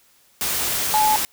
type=tone in noise; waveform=sine; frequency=856 Hz; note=A5; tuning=48 cents flat; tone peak=-15 dBFS; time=0.94-1.16 s; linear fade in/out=0 ms; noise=white; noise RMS=-23 dBFS; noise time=0.41-1.25 s; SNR=+5 dB; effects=white hiss -57 dBFS RMS until 1.32 s